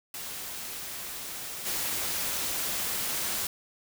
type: noise with level steps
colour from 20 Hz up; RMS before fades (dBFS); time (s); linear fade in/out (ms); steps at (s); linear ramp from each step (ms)
white; -38 / -31; 0.14-3.47; 2; 1.65; 20
effects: none